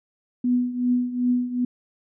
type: tone with tremolo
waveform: sine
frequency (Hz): 246.9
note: B3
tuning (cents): 0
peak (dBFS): -16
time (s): 0.44-1.65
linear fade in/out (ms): 5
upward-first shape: triangle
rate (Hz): 2.6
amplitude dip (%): 80
effects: none